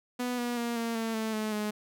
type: tone with pitch steps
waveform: sawtooth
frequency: 246.9 / 241.4 / 236 / 230.8 / 225.6 / 220.6 / 215.7 / 210.9 Hz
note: B3 / B3 / A#3 / A#3 / A3 / A3 / A3 / G#3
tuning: 0 / -39 / +22 / -17 / +44 / +5 / -34 / +27 cents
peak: -26 dBFS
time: 0.19-1.71 s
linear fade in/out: 10 ms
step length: 190 ms
effects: none